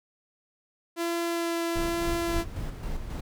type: tone with vibrato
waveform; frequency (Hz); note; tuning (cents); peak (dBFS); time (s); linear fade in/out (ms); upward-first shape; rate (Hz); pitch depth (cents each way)
sawtooth; 338; E4; +43; -23; 0.96-2.45; 50; sine; 1.1; 8
type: noise with tremolo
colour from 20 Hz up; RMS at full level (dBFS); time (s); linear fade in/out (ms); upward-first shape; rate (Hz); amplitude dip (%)
brown; -32; 1.75-3.21; 10; square; 3.7; 45
effects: none